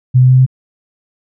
sine tone with pitch steps, 126.9 / 127.86 / 128.82 / 129.79 Hz, B2 / C3 / C3 / C3, +47 / -40 / -27 / -14 cents, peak -4 dBFS, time 0.14-0.464 s, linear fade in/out 20 ms, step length 81 ms, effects none

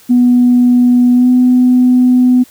sine tone with pitch glide, 245.8 to 250.5 Hz, B3 to B3, -8 to +25 cents, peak -4 dBFS, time 0.09-2.44 s, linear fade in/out 20 ms, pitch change +33 cents, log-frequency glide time 1.13-1.29 s, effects tanh soft clip ceiling 0 dBFS + white hiss -43 dBFS RMS until 2.5 s

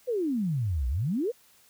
sine exponential two-way sweep, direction down then up, 523.3 to 58.27 to 523.3 Hz, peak -25 dBFS, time 0.07-1.32 s, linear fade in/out 20 ms, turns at 0.88 s, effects white hiss -60 dBFS RMS until 1.69 s

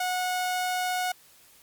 sawtooth tone, 731 Hz, F#5, 21 cents flat, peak -22 dBFS, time 0-1.12 s, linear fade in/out 5 ms, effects white hiss -56 dBFS RMS until 1.62 s + MP3 96 kbps

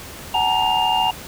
sine tone cluster, 750 / 862 / 936 / 2808 Hz, F#5 / A5 / A#5 / F7, +23 / -36 / +7 / +9 cents, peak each -21 dBFS, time 0.34-1.11 s, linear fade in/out 5 ms, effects tanh soft clip ceiling -6 dBFS + pink hiss -36 dBFS RMS until 1.27 s

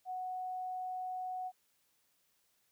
sine tone, 739 Hz, F#5, 2 cents flat, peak -37 dBFS, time 0.05-1.52 s, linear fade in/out 50 ms, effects white hiss -75 dBFS RMS until 2.71 s

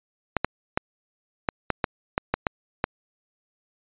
clicks, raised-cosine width 0.5 ms, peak -6 dBFS, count 10, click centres 0.367 / 0.446 / 0.775 / 1.488 / 1.703 / 1.842 / 2.179 / 2.34 / 2.468 / 2.841 s, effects resampled to 8000 Hz

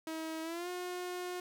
sawtooth tone with pitch glide, 320.2 to 359.4 Hz, D#4 to F4, +50 to +50 cents, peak -34 dBFS, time 0.07-1.4 s, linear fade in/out 2 ms, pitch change +200 cents, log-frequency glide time 0.42-0.69 s, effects none

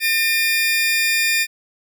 sawtooth tone pair together, 1812.7 / 2417 Hz, A#6 / D7, -49 / +49 cents, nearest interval perfect fourth, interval 498 cents, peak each -17 / -14 dBFS, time 0-1.47 s, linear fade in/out 50 ms, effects none

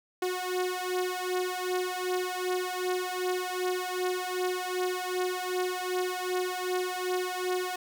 sawtooth beating tone pair, 363.7 / 366.3 Hz, F#4 / F#4, -30 / -17 cents, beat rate 2.6 Hz, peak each -28 / -28 dBFS, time 0.22-7.76 s, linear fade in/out 5 ms, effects none

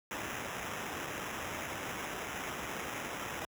violet noise with sample-and-hold, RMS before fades -40 dBFS, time 0.11-3.45 s, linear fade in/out 0 ms, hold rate 4410 Hz, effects high-pass 60 Hz 12 dB/octave

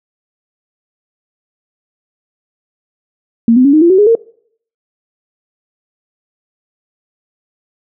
sine tone with pitch steps, 230.5 / 254.3 / 280.5 / 309.5 / 341.4 / 376.6 / 415.5 / 458.3 Hz, A#3 / C4 / C#4 / D#4 / F4 / F#4 / G#4 / A#4, -19 / -49 / +21 / -9 / -39 / +31 / +1 / -29 cents, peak -4 dBFS, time 3.48-4.152 s, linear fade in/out 2 ms, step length 84 ms, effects noise-tail reverb RT60 0.6 s tail -22 dB re dry

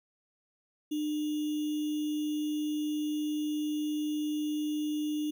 sine tone with sample-and-hold, 301.4 Hz, D4, 45 cents sharp, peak -29 dBFS, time 0.91-5.31 s, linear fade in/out 10 ms, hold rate 3150 Hz, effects none

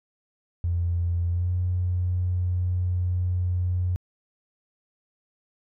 triangle tone with pitch glide, 86.2 to 89.81 Hz, F2 to F2, -22 to +49 cents, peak -18 dBFS, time 0.64-3.96 s, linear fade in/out 0 ms, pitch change +71 cents, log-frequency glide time 1.29-1.5 s, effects tanh soft clip ceiling -20 dBFS

